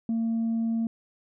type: tone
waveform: sine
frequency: 227.6 Hz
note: A#3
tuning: 41 cents flat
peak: -22 dBFS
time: 0.09-0.87 s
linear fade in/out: 2 ms
effects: tanh soft clip ceiling -22 dBFS